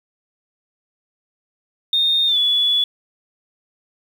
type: tone with pitch glide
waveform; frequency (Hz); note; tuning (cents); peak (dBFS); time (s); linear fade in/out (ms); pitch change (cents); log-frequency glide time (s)
sine; 3668 to 3422; A#7 to A7; -29 to -49; -14; 1.93-2.84; 2; -120; 2.27-2.38
effects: 7-bit